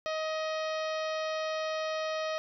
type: harmonic tone with a mistuned harmonic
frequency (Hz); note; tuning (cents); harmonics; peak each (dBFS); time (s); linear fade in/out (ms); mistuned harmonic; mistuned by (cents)
629; D#5; +19; 1 / 2 / 3 / 4 / 5 / 6 / 7 / 8 / 9; -32 / -38 / -42 / -44 / -46 / -48 / -49 / -50 / -51; 0.06-2.38; 0; 7; -58
effects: none